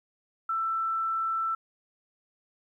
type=tone; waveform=sine; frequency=1331 Hz; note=E6; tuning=16 cents sharp; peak=-26 dBFS; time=0.49-1.55 s; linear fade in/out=5 ms; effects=11-bit